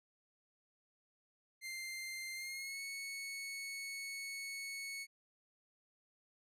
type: tone with pitch glide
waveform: sawtooth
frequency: 2093 to 2210 Hz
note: C7 to C#7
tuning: 0 to -6 cents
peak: -39 dBFS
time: 1.61-5.07 s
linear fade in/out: 50 ms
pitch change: +94 cents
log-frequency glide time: 2.35-2.81 s
effects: resampled to 32000 Hz